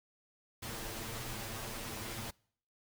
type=noise with comb filter; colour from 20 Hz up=pink; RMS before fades=-42 dBFS; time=0.62-2.31 s; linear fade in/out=10 ms; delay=8.9 ms; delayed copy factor=+0.85; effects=noise-tail reverb RT60 0.6 s tail -26 dB re dry